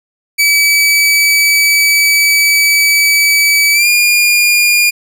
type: tone with pitch glide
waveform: sawtooth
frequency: 2292 to 2421 Hz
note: D7 to D#7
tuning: -43 to -48 cents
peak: -4 dBFS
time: 0.38-4.91 s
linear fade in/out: 20 ms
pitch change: +95 cents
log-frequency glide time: 3.73-3.87 s
effects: none